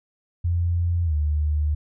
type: tone with pitch glide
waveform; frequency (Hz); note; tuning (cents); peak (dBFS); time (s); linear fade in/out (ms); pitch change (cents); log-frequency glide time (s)
sine; 86.3 to 75.13; F2 to D2; -20 to +40; -19; 0.44-1.75; 10; -240; 1.04-1.14
effects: none